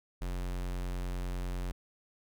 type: tone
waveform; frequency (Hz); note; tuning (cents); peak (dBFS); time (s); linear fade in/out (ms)
square; 45; F#1; -47; -34; 0.21-1.72; 10
effects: none